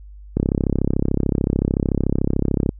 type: click train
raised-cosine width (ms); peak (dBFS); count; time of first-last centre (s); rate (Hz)
3; -5; 79; 0.37-2.691; 33.6
effects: added 50 Hz sine -37 dBFS peak until 2.79 s